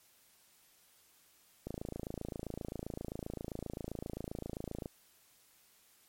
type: click train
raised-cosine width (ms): 2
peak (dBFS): -26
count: 89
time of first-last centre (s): 1.67-4.858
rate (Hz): 27.6
effects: white hiss -66 dBFS RMS until 6.08 s + MP3 64 kbps